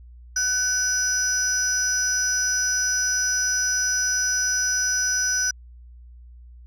sine tone cluster, 1513 / 5080 / 5890 Hz, F#6 / D#8 / F#8, +38 / +35 / -9 cents, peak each -24 / -27 / -21 dBFS, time 0.36-5.51 s, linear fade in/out 5 ms, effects tanh soft clip ceiling -15 dBFS + added 60 Hz sine -42 dBFS peak until 6.66 s

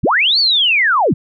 sine linear two-way sweep, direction up then down, 32.7 to 4608 to 87.8 Hz, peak -10 dBFS, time 0.03-1.14 s, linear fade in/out 10 ms, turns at 0.39 s, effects none

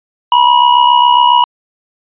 square tone with amplitude modulation, 970 Hz, B5, 31 cents flat, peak -3 dBFS, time 0.32-1.44 s, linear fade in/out 2 ms, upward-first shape sine, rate 67.3 Hz, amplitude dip 65%, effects resampled to 8000 Hz

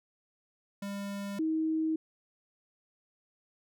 square / sine tone pair in turn, 200 / 317.5 Hz, G3 / D#4, +35 / +35 cents, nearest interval minor sixth, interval 800 cents, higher second, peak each -36 / -27 dBFS, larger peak second, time 0.82-1.39 / 1.39-1.96 s, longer neither, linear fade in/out 5 ms, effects none

